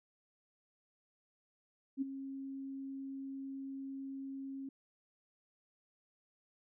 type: tone with ADSR envelope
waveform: sine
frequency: 270.9 Hz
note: C#4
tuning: 40 cents flat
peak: -30 dBFS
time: 1.97-4.69 s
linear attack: 47 ms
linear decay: 16 ms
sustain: -11 dB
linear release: 4 ms
effects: none